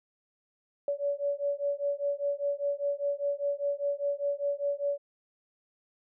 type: beating tone pair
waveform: sine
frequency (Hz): 567 / 572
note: C#5 / D5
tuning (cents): +39 / -46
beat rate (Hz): 5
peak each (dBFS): -31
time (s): 0.88-4.98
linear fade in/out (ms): 2
effects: none